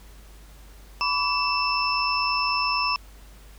sine tone cluster, 996 / 1145 / 2653 / 5300 Hz, B5 / D6 / E7 / E8, +14 / -44 / +10 / +9 cents, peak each -27 dBFS, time 1.01-2.96 s, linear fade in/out 0 ms, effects added 50 Hz sine -45 dBFS peak until 3.58 s + pink hiss -53 dBFS RMS until 3.58 s

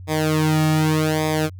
sawtooth tone with flanger, 155.5 Hz, D#3, 1 cent flat, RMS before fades -19 dBFS, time 0.07-1.5 s, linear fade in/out 50 ms, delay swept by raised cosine 0.69 to 1.99 ms, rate 0.84 Hz, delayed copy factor -0.95, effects added 92 Hz sine -34 dBFS peak until 1.59 s

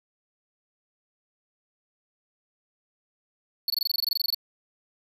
square tone bursts, 4435 Hz, C#8, in tune, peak -23 dBFS, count 16, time 3.68-4.346 s, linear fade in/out 2 ms, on 21 ms, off 22 ms, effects none

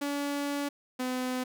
sawtooth tone pair in turn, 285.5 / 253.8 Hz, D4 / B3, -49 / +47 cents, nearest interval major second, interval 204 cents, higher first, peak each -26 dBFS, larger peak neither, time 0.01-0.69 / 0.99-1.44 s, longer first, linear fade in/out 10 ms, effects none

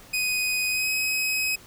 sawtooth tone with pitch glide, 2499 to 2538 Hz, D#7 to D#7, +7 to +34 cents, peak -20 dBFS, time 0.13-1.56 s, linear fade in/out 10 ms, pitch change +27 cents, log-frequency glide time 0.69-0.89 s, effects pink hiss -49 dBFS RMS until 1.66 s

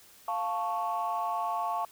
sine chord, F augmented, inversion none, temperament equal, 698.5 / 880 / 1108.7 Hz, F5 / A5 / C#6, 0 / 0 / 0 cents, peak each -32 dBFS, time 0.28-1.85 s, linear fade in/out 2 ms, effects tanh soft clip ceiling -22 dBFS + white hiss -56 dBFS RMS until 1.91 s

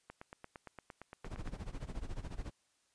click train, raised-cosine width 0.5 ms, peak -32 dBFS, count 13, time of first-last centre 0.1-1.475 s, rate 8.73 Hz
brown noise with tremolo, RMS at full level -39 dBFS, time 1.24-2.51 s, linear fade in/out 10 ms, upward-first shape sine, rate 14 Hz, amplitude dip 85%
effects white hiss -75 dBFS RMS until 2.94 s + resampled to 22050 Hz

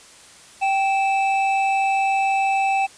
triangle tone pair together, 781 / 2627 Hz, G5 / E7, -7 / -7 cents, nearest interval octave + major sixth, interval 2100 cents, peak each -16 / -23 dBFS, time 0.61-2.87 s, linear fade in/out 20 ms, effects white hiss -46 dBFS RMS until 2.97 s + resampled to 22050 Hz

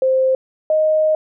sine tone pair in turn, 523.3 / 622.3 Hz, C5 / D#5, 0 / 0 cents, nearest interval minor third, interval 300 cents, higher second, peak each -12 dBFS, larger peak neither, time 0.02-0.35 / 0.7-1.15 s, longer second, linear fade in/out 2 ms, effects none

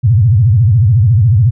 sine tone with vibrato, 110 Hz, A2, in tune, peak -5 dBFS, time 0.03-1.51 s, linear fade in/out 20 ms, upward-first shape sine, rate 14 Hz, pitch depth 290 cents each way, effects none

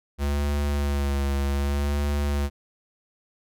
square tone with vibrato, 70.9 Hz, C#2, 40 cents sharp, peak -23 dBFS, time 0.18-2.5 s, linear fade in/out 50 ms, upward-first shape sine, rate 0.65 Hz, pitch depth 34 cents each way, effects none

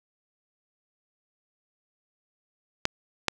clicks, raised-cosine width 0.2 ms, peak -5 dBFS, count 2, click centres 2.854 / 3.283 s, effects none

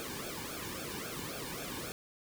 pink noise with flanger, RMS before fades -41 dBFS, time 0-1.92 s, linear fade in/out 0 ms, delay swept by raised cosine 1 to 1.56 ms, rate 3.7 Hz, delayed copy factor -0.85, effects none

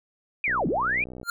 sine linear two-way sweep, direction down then up, 2489 to 132.1 to 2489 Hz, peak -22 dBFS, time 0.44-1.04 s, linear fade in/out 2 ms, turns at 0.67 s
click train, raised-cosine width 2 ms, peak -26 dBFS, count 48, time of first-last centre 0.48-1.231 s, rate 62.6 Hz
square tone with exponential growth, 1396.9 Hz, F6, in tune, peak -22 dBFS, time 1.23-1.3 s, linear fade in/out 2 ms, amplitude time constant 15 ms
effects none

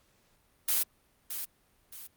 blue noise with echo, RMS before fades -27 dBFS, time 0.68-0.83 s, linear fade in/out 5 ms, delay 620 ms, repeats 2, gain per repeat -9 dB, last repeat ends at 2.07 s, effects pink hiss -68 dBFS RMS until 2.16 s + Opus 48 kbps

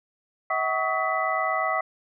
sine tone cluster, 642 / 750 / 1125 / 1273 / 1991 Hz, E5 / F#5 / C#6 / D#6 / B6, -46 / +23 / +25 / +39 / +14 cents, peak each -29 dBFS, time 0.5-1.81 s, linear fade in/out 5 ms, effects none

